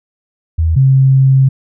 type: tone pair in turn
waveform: sine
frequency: 81.1 / 133.72 Hz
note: E2 / C3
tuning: -28 / +38 cents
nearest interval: major sixth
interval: 866 cents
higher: second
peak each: -9 / -5 dBFS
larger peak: second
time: 0.58-0.76 / 0.76-1.49 s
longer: second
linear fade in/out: 10 ms
effects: none